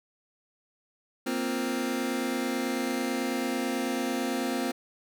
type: chord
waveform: sawtooth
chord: Bb suspended second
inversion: none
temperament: just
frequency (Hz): 233.1 / 262.2 / 349.6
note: Bb3 / C4 / F4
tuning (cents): 0 / +4 / +2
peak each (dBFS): -29 / -26 / -30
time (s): 1.26-4.72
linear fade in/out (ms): 10
effects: none